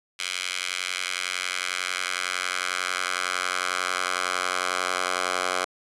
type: tone with high-pass filter sweep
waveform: 10% pulse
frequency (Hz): 91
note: F#2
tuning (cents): -28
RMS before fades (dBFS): -28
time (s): 0.19-5.65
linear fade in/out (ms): 5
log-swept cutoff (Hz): 2500 to 870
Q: 1.4
effects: resampled to 24000 Hz